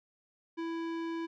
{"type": "tone with tanh clipping", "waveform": "sine", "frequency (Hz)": 331.1, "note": "E4", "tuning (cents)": 8, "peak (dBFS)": -36, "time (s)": [0.57, 1.27], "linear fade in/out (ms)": 20, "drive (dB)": 18, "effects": []}